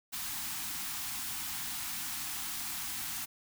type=band-stop noise; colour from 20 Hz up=white; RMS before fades=-38 dBFS; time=0.12-3.26 s; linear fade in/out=20 ms; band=330 to 710 Hz; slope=96 dB/octave; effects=none